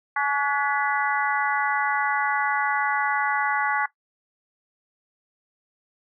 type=harmonic tone with a mistuned harmonic; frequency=282.9 Hz; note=C#4; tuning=35 cents sharp; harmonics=3 / 4 / 5 / 6 / 7; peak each=-26 / -27 / -28 / -29 / -29 dBFS; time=0.16-3.86 s; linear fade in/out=5 ms; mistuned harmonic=5; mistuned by=+55 cents; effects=noise-tail reverb RT60 0.1 s tail -17 dB re dry